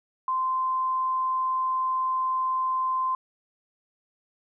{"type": "tone", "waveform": "sine", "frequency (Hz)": 1038, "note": "C6", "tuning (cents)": -14, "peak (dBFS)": -23, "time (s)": [0.28, 3.15], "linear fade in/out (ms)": 2, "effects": []}